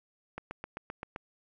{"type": "click train", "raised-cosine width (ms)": 0.5, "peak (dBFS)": -23, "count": 7, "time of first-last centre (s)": [0.38, 1.161], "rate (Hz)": 7.68, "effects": []}